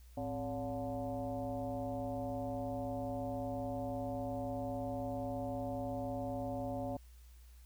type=tone with frequency modulation; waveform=sine; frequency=415.3 Hz; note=G#4; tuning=in tune; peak=-36 dBFS; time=0.17-6.97 s; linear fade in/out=5 ms; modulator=153 Hz; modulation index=2.2; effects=added 60 Hz sine -54 dBFS peak until 7.65 s + white hiss -68 dBFS RMS until 7.65 s